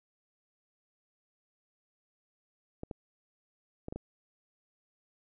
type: clicks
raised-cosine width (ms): 2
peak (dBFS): -25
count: 5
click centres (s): 2.834 / 2.912 / 3.884 / 3.925 / 3.96
effects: none